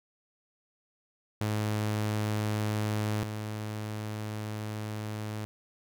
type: tone pair in turn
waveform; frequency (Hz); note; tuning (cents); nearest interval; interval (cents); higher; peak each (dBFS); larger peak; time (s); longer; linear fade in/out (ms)
sawtooth; 106.4 / 106.95; G#2 / A2; +42 / -49; unison; 9; second; -24 / -30; first; 1.41-3.23 / 3.23-5.45; second; 0
effects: none